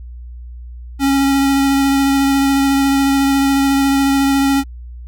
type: tone with vibrato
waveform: square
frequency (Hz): 274.8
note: C#4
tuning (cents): -15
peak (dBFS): -12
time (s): 0.99-4.64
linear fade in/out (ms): 50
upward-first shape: triangle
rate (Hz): 14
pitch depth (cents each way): 15
effects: added 60 Hz sine -29 dBFS peak until 5.07 s